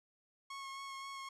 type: tone with vibrato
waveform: sawtooth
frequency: 1092 Hz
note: C#6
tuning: 26 cents flat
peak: -40 dBFS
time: 0.5-1.29 s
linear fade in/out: 5 ms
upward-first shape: sine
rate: 3.8 Hz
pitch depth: 15 cents each way
effects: low-pass 8000 Hz 12 dB/octave